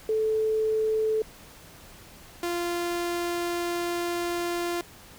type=tone pair in turn; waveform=sine / sawtooth; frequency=436.8 / 346.7 Hz; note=A4 / F4; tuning=-13 / -13 cents; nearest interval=major third; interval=400 cents; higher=first; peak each=-22 / -23 dBFS; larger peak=first; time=0.09-1.22 / 2.43-4.81 s; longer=second; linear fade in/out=2 ms; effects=pink hiss -49 dBFS RMS until 5.18 s